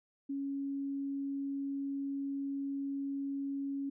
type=tone; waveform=sine; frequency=277.2 Hz; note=C#4; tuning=in tune; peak=-34 dBFS; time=0.29-3.9 s; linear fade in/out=10 ms; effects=none